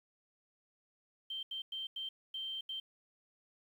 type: tone bursts at uneven times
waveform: sine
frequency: 3136 Hz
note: G7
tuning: in tune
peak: -38 dBFS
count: 6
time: 1.3-1.43 / 1.51-1.62 / 1.72-1.87 / 1.96-2.09 / 2.34-2.61 / 2.69-2.8 s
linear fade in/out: 5 ms
effects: 11-bit